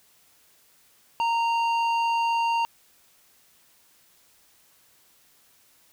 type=tone with low-pass filter; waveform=square; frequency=926 Hz; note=A#5; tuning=12 cents flat; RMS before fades=-24 dBFS; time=1.2-2.65 s; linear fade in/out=0 ms; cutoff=3200 Hz; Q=0.91; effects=white hiss -60 dBFS RMS until 5.92 s